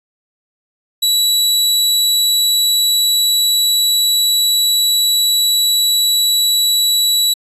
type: tone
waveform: sawtooth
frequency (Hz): 3924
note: B7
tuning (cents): -12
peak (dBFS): -8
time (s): 1.02-7.34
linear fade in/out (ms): 10
effects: resampled to 32000 Hz